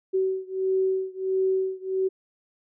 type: beating tone pair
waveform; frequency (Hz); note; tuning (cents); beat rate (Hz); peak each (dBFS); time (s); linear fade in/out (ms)
sine; 378.5 / 380; F#4 / F#4; +39 / +46; 1.5; -25 / -26; 0.13-2.09; 20
effects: none